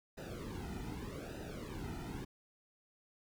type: noise with flanger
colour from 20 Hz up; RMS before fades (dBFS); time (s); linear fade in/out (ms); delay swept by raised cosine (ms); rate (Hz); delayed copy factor
brown; -44; 0.17-2.25; 10; 0.9 to 1.85; 0.83; -0.9
effects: none